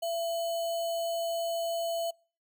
sine tone with sample-and-hold, 672 Hz, E5, 33 cents sharp, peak -29 dBFS, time 0.02-2.11 s, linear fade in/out 10 ms, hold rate 3675 Hz, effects noise-tail reverb RT60 0.4 s tail -26 dB re dry

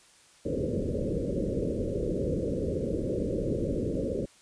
white low-pass noise, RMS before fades -30 dBFS, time 0.45-4.26 s, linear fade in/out 10 ms, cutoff 560 Hz, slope 96 dB/octave, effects white hiss -58 dBFS RMS until 4.41 s + resampled to 22050 Hz

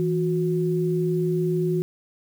sine tone pair together, 163.61 / 363.7 Hz, E3 / F#4, -13 / -30 cents, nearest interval octave + major second, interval 1383 cents, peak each -23 dBFS, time 0-1.82 s, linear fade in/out 0 ms, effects 8-bit

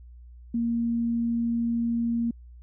sine tone, 233.3 Hz, A#3, 2 cents sharp, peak -23 dBFS, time 0.54-2.31 s, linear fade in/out 5 ms, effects added 60 Hz sine -44 dBFS peak until 2.62 s

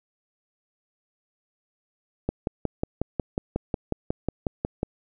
click train, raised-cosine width 2 ms, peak -11 dBFS, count 15, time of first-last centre 2.29-4.831 s, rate 5.51 Hz, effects none

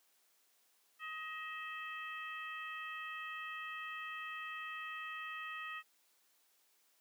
harmonic tone with a mistuned harmonic, 630 Hz, D#5, 21 cents sharp, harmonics 2 / 3 / 4 / 5, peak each -46 / -46 / -48 / -55 dBFS, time 0.99-5.83 s, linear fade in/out 50 ms, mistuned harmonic 4, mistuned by +61 cents, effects white hiss -73 dBFS RMS until 7 s + high-pass 300 Hz 12 dB/octave

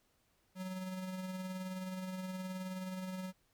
square tone with tremolo, 186 Hz, F#3, 9 cents sharp, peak -39 dBFS, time 0.55-3.33 s, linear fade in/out 50 ms, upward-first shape sine, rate 19 Hz, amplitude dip 35%, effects pink hiss -75 dBFS RMS until 3.53 s

